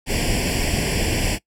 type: noise with comb filter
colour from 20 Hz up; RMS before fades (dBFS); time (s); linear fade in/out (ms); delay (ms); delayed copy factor
pink; -21; 0.06-1.39; 50; 0.39; +0.9
effects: noise-tail reverb RT60 0.1 s tail -21 dB re dry + low-pass 11000 Hz 12 dB/octave